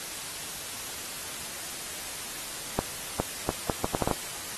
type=accelerating click train; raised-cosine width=1 ms; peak=-11 dBFS; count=9; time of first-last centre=2.79-4.112 s; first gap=410 ms; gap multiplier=0.71; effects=white hiss -37 dBFS RMS until 4.57 s + AAC 32 kbps